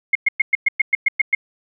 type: tone bursts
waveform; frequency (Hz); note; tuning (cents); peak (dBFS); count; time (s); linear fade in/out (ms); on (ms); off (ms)
sine; 2147; C7; +44; -11; 10; 0.13-1.35; 5; 23; 110
effects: none